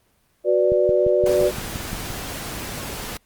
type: chord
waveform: sine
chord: B minor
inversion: second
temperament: equal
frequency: 370 / 493.9 / 587.3 Hz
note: F#4 / B4 / D5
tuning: 0 / 0 / 0 cents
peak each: -19 / -21 / -18 dBFS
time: 0.44-1.52 s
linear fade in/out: 50 ms
type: click train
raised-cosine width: 5 ms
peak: -17 dBFS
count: 9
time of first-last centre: 0.72-2.104 s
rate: 5.78 Hz
type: noise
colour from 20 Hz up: pink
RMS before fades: -31 dBFS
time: 1.26-3.17 s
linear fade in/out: 2 ms
effects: pink hiss -63 dBFS RMS until 3.25 s + Opus 24 kbps